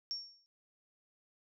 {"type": "tone with exponential decay", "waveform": "sine", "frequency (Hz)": 5500, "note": "F8", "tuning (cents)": -27, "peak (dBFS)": -33, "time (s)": [0.11, 0.46], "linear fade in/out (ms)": 0, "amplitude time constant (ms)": 76, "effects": []}